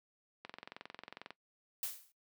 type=click train; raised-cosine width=0.3 ms; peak=-29 dBFS; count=20; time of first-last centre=0.45-1.306 s; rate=22.2 Hz
type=noise with exponential decay; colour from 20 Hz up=blue; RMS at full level=-35 dBFS; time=1.83-2.12 s; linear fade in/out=2 ms; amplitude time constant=63 ms
effects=noise-tail reverb RT60 0.1 s tail -18 dB re dry + high-pass 200 Hz 12 dB/octave